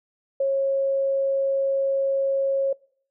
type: tone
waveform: sine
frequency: 545 Hz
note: C#5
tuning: 29 cents flat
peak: -19 dBFS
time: 0.4-2.73 s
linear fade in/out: 5 ms
effects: noise-tail reverb RT60 0.6 s tail -25 dB re dry